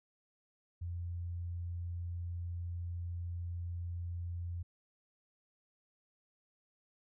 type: tone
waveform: sine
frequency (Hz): 86.7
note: F2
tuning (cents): -12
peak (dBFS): -37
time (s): 0.81-4.63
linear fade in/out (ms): 10
effects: none